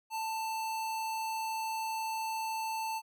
square tone, 887 Hz, A5, 14 cents sharp, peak -34 dBFS, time 0.1-3.02 s, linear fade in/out 50 ms, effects none

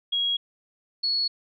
sine tone pair in turn, 3300 / 4373 Hz, G#7 / C#8, -12 / -24 cents, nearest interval perfect fourth, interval 488 cents, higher second, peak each -22 dBFS, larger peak neither, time 0.12-0.37 / 1.03-1.28 s, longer neither, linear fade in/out 10 ms, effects none

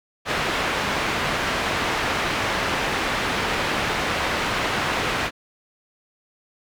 white low-pass noise, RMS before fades -24 dBFS, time 0.25-5.31 s, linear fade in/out 50 ms, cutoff 2200 Hz, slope 12 dB/octave, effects none

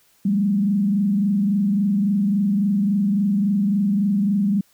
sine tone with frequency modulation, 200.7 Hz, G3, 41 cents sharp, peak -16 dBFS, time 0.25-4.61 s, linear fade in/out 5 ms, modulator 23.6 Hz, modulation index 0.67, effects white hiss -59 dBFS RMS until 4.73 s

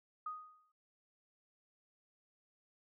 sine tone with exponential decay, 1244.5 Hz, D#6, in tune, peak -37 dBFS, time 0.26-0.72 s, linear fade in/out 5 ms, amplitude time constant 98 ms, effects none

